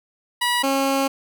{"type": "tone pair in turn", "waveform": "15% pulse", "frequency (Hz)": [970, 272.2], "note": ["B5", "C#4"], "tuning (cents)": [-31, -31], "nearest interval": "octave + minor seventh", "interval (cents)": 2200, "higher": "first", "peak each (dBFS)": -12, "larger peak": "neither", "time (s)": [[0.41, 0.63], [0.63, 1.08]], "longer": "second", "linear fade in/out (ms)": 10, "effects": []}